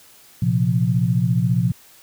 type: chord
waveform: sine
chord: Bb suspended second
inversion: none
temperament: just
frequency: 116.54 / 131.11 / 174.81 Hz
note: Bb2 / C3 / F3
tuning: 0 / +4 / +2 cents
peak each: -20 dBFS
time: 0.42-1.72 s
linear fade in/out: 5 ms
effects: white hiss -49 dBFS RMS until 2.02 s